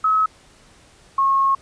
sine tone pair in turn, 1284 / 1087.5 Hz, E6 / C#6, -46 / -33 cents, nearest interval minor third, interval 287 cents, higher first, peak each -14 dBFS, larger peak neither, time 0.04-0.26 / 1.18-1.55 s, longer second, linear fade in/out 5 ms, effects pink hiss -51 dBFS RMS until 1.61 s + resampled to 22050 Hz

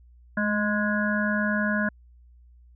harmonic tone with a mistuned harmonic, 207.7 Hz, G#3, in tune, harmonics 1 / 3 / 5 / 7 / 8, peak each -25 / -31 / -35 / -29 / -29 dBFS, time 0.37-1.89 s, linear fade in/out 5 ms, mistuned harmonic 1, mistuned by +27 cents, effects added 60 Hz sine -50 dBFS peak until 2.75 s

